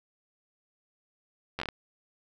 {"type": "slowing click train", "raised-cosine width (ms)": 0.3, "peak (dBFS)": -17, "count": 6, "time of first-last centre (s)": [1.59, 1.688], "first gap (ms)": 11, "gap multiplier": 1.29, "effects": []}